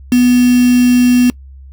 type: tone with quantisation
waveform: sine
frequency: 246.9 Hz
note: B3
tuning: in tune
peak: -6 dBFS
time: 0.12-1.3 s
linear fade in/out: 2 ms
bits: 3
effects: noise-tail reverb RT60 0.1 s tail -23 dB re dry + added 67 Hz sine -32 dBFS peak until 1.72 s